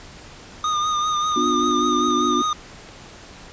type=tone with vibrato; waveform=square; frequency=1224 Hz; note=D#6; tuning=29 cents flat; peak=-20 dBFS; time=0.64-2.53 s; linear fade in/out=2 ms; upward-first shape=triangle; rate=5.1 Hz; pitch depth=42 cents each way
type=click train; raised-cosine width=0.3 ms; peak=-27 dBFS; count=5; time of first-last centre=1.32-2.889 s; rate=2.55 Hz
type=chord; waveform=sine; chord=B diminished; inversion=none; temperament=just; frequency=246.9 / 296.3 / 355.6 Hz; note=B3 / D4 / F4; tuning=0 / +15 / +31 cents; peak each=-24 dBFS; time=1.36-2.42 s; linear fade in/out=5 ms
effects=pink hiss -42 dBFS RMS until 3.52 s + resampled to 16000 Hz